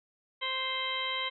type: harmonic tone with a mistuned harmonic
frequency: 523.3 Hz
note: C5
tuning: in tune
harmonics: 1 / 2 / 3 / 4 / 5 / 6 / 7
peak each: -43 / -37 / -46 / -35 / -47 / -35 / -40 dBFS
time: 0.41-1.3 s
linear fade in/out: 20 ms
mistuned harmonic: 7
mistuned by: +87 cents
effects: none